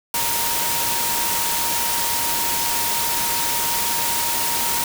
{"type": "tone in noise", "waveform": "sine", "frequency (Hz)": 935, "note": "A#5", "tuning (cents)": 5, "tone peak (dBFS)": -27, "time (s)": [0.14, 4.84], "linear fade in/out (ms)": 2, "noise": "white", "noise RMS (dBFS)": -22, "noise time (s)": [0.14, 4.84], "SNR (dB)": -8, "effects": []}